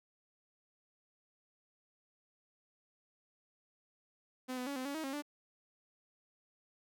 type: tone with pitch steps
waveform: sawtooth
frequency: 255.5 / 250.7 / 281.8 / 257.4 / 281.9 / 316.8 / 270 / 292.8 Hz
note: C4 / B3 / C#4 / C4 / C#4 / D#4 / C#4 / D4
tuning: -41 / +26 / +29 / -28 / +29 / +31 / -45 / -5 cents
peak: -34 dBFS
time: 4.48-5.224 s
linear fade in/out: 20 ms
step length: 93 ms
effects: none